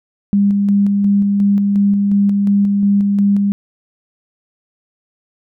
sine tone with tremolo, 201 Hz, G3, 44 cents sharp, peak -9 dBFS, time 0.33-3.52 s, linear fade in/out 0 ms, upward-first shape square, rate 2.8 Hz, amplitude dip 25%, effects none

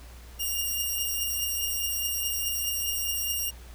5% pulse beating tone pair, 2824 / 2828.8 Hz, F7 / F7, +19 / +22 cents, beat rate 4.8 Hz, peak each -19 / -25 dBFS, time 0.39-3.51 s, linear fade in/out 20 ms, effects added 60 Hz sine -44 dBFS peak until 3.74 s + pink hiss -52 dBFS RMS until 3.74 s

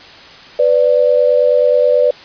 sine tone pair together, 498 / 587.3 Hz, B4 / D5, +14 / 0 cents, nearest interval minor third, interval 286 cents, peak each -11 dBFS, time 0.59-2.11 s, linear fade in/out 5 ms, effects white hiss -37 dBFS RMS until 2.24 s + resampled to 11025 Hz

